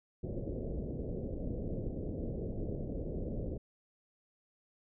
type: low-pass noise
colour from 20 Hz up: pink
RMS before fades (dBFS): -38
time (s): 0.23-3.58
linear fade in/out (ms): 10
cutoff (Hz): 570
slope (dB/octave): 48
effects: none